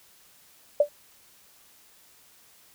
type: tone with exponential decay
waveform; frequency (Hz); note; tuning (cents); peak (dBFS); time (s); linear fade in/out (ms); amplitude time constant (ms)
sine; 585; D5; -7; -12; 0.8-0.89; 5; 19
effects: white hiss -57 dBFS RMS until 2.74 s